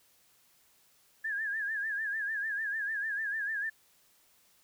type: tone with vibrato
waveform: sine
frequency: 1700 Hz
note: G#6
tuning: 40 cents sharp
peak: -31 dBFS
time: 1.24-3.7 s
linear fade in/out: 10 ms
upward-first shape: sine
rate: 6.7 Hz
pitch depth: 99 cents each way
effects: white hiss -66 dBFS RMS until 4.63 s